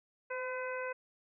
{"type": "harmonic tone with a mistuned harmonic", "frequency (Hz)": 507, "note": "B4", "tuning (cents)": 45, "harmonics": [1, 2, 3, 4, 5], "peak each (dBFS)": [-38, -43, -42, -47, -47], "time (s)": [0.3, 0.93], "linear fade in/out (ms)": 10, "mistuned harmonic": 1, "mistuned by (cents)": 19, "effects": []}